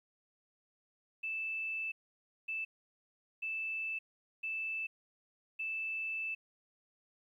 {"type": "tone bursts at uneven times", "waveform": "sine", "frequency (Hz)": 2637, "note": "E7", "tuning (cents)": 0, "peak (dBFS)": -35, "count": 5, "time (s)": [[1.23, 1.92], [2.48, 2.65], [3.42, 3.99], [4.43, 4.87], [5.59, 6.35]], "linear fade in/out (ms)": 10, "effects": ["12-bit"]}